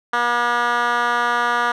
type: tone with band-pass filter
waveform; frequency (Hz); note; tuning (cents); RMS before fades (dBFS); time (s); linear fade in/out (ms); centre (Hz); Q
10% pulse; 240; B3; -49; -19; 0.13-1.72; 5; 1400; 1.5
effects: none